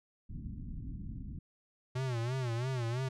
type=low-pass noise; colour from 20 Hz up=pink; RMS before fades=-42 dBFS; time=0.29-1.39 s; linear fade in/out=5 ms; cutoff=270 Hz; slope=48 dB/octave
type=tone with vibrato; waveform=square; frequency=123.47 Hz; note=B2; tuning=in tune; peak=-33 dBFS; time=1.95-3.09 s; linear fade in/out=10 ms; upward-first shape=sine; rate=3 Hz; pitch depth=130 cents each way
effects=low-pass 7000 Hz 12 dB/octave